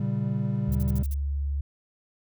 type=chord; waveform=triangle; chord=G diminished; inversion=first; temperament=equal; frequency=116.54 / 138.59 / 196 Hz; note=Bb2 / Db3 / G3; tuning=0 / 0 / 0 cents; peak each=-27 dBFS; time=0-1.03 s; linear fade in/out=5 ms
type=tone with pitch glide; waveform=sine; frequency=73.42 to 70.55 Hz; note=D2 to C#2; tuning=0 to +31 cents; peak=-25 dBFS; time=0.68-1.61 s; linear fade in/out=5 ms; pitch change=-69 cents; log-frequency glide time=0.93-1.05 s
type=noise bursts; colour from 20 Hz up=violet; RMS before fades=-41 dBFS; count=6; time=0.72-1.141 s; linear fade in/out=2 ms; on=31 ms; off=47 ms
effects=none